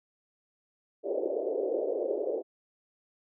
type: band-pass noise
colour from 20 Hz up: pink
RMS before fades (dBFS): -31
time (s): 1.03-2.43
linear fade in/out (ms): 50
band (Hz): 360 to 590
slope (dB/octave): 48
effects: none